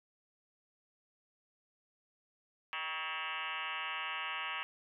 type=tone with frequency modulation; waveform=sine; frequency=1951 Hz; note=B6; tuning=22 cents flat; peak=-36 dBFS; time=2.73-4.63 s; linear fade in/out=0 ms; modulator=167 Hz; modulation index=6.2; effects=none